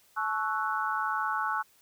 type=chord; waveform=sine; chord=F# minor seventh; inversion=first; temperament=equal with one note detuned; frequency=863.4 / 1108.7 / 1318.5 / 1480 Hz; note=A5 / C#6 / E6 / F#6; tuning=-33 / 0 / 0 / 0 cents; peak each=-33 dBFS; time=0.16-1.63 s; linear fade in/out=20 ms; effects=white hiss -63 dBFS RMS until 1.81 s